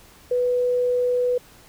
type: tone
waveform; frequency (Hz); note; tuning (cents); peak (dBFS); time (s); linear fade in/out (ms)
sine; 493.9; B4; 0; -18; 0.31-1.38; 5
effects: pink hiss -50 dBFS RMS until 1.68 s